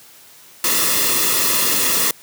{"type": "noise with comb filter", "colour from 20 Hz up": "white", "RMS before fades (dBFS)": -17, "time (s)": [0.64, 2.11], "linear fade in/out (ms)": 2, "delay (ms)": 1.3, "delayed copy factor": -0.7, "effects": ["white hiss -45 dBFS RMS until 2.22 s", "high-pass 80 Hz 12 dB/octave"]}